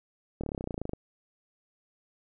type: slowing click train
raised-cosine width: 2 ms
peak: -20 dBFS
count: 17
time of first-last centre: 0.41-0.934 s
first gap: 26 ms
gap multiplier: 1.03
effects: none